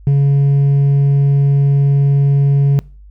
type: tone with hard clipping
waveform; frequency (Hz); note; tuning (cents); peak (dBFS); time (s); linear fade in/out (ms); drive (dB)
triangle; 140.2; C#3; +20; -7; 0.07-2.79; 0; 1
effects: noise-tail reverb RT60 0.4 s tail -24 dB re dry + added 50 Hz sine -36 dBFS peak until 3.1 s